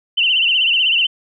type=tone with vibrato; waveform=sine; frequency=2883 Hz; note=F#7; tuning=46 cents flat; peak=-12 dBFS; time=0.17-1.07 s; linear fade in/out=10 ms; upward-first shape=sine; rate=16 Hz; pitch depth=120 cents each way; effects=none